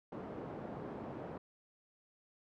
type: band-pass noise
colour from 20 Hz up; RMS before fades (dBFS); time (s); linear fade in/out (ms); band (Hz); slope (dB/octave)
pink; -45; 0.12-1.38; 5; 170 to 730; 12
effects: none